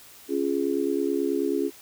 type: chord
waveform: sine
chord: Db major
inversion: none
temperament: just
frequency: 277.2 / 346.5 / 415.8 Hz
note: Db4 / F4 / Ab4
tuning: 0 / -14 / +2 cents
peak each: -27 dBFS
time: 0.28-1.71 s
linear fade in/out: 50 ms
effects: white hiss -49 dBFS RMS until 1.81 s